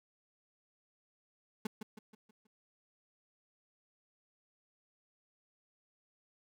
35% pulse tone with echo, 215.5 Hz, A3, 36 cents flat, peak -32 dBFS, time 1.65-1.67 s, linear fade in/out 5 ms, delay 160 ms, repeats 5, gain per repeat -7 dB, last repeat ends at 2.47 s, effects none

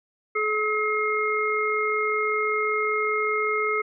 harmonic tone, 427.4 Hz, G#4, 50 cents sharp, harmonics 1 / 3 / 5, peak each -26 / -26 / -26 dBFS, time 0.35-3.82 s, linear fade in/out 10 ms, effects none

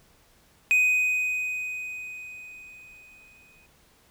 triangle tone with exponential decay, 2500 Hz, D#7, 8 cents sharp, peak -15 dBFS, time 0.71-3.66 s, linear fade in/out 0 ms, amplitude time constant 640 ms, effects pink hiss -60 dBFS RMS until 4.1 s

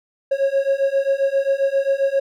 triangle beating tone pair, 543 / 550.5 Hz, C#5 / C#5, -36 / -12 cents, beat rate 7.5 Hz, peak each -18 / -17 dBFS, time 0.31-2.2 s, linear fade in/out 10 ms, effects none

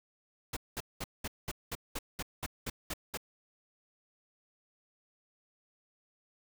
pink noise bursts, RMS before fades -37 dBFS, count 12, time 0.53-3.174 s, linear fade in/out 5 ms, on 37 ms, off 200 ms, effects none

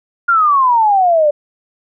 sine exponential sweep, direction down, 1421 to 577 Hz, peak -8 dBFS, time 0.28-1.31 s, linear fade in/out 10 ms, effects none

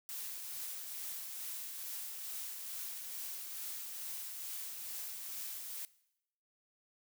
blue noise with tremolo, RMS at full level -42 dBFS, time 0.09-5.85 s, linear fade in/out 0 ms, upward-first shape triangle, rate 2.3 Hz, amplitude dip 35%, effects noise-tail reverb RT60 0.8 s tail -20 dB re dry

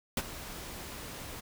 pink noise with ADSR envelope, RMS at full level -29 dBFS, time 0.17-1.41 s, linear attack 4 ms, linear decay 41 ms, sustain -14 dB, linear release 17 ms, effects none

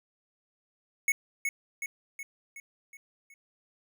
square tone with echo, 2202 Hz, C#7, 12 cents flat, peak -23 dBFS, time 1.08-1.12 s, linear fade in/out 2 ms, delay 370 ms, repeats 6, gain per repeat -5 dB, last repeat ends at 3.34 s, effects none

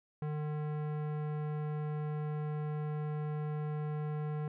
sine tone with tanh clipping, 150.8 Hz, D3, 46 cents sharp, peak -36 dBFS, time 0.22-4.48 s, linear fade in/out 2 ms, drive 18 dB, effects none

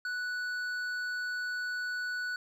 sine tone with hard clipping, 1480 Hz, F#6, in tune, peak -34 dBFS, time 0.05-2.36 s, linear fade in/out 2 ms, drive 7 dB, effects none

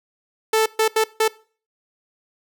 sawtooth tone bursts at uneven times, 440 Hz, A4, in tune, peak -11 dBFS, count 4, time 0.53-0.66 / 0.79-0.88 / 0.96-1.04 / 1.2-1.28 s, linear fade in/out 5 ms, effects noise-tail reverb RT60 0.4 s tail -21 dB re dry

